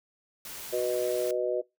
white noise, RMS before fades -41 dBFS, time 0.45-1.31 s, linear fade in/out 2 ms
sine chord, B major, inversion second, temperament just, 370.4 / 493.9 / 617.4 Hz, F#4 / B4 / D#5, +2 / 0 / -14 cents, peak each -30 dBFS, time 0.72-1.62 s, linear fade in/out 20 ms
effects noise-tail reverb RT60 0.2 s tail -22 dB re dry

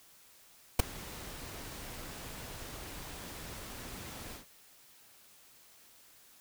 pink noise with ADSR envelope, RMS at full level -21 dBFS, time 0.79-4.46 s, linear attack 8 ms, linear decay 7 ms, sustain -24 dB, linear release 130 ms, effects white hiss -60 dBFS RMS until 6.4 s

